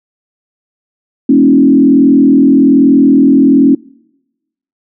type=tone with frequency modulation; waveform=sine; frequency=273.9 Hz; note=C#4; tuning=21 cents flat; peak=-3 dBFS; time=1.29-3.75 s; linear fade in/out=5 ms; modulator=41.2 Hz; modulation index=1.1; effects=noise-tail reverb RT60 1.0 s tail -26 dB re dry